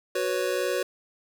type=chord; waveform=square; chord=F# suspended fourth; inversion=none; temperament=just; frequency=370 / 493.3 / 555 Hz; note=F#4 / B4 / C#5; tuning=0 / -2 / +2 cents; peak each=-30 dBFS; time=0.15-0.83 s; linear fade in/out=5 ms; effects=none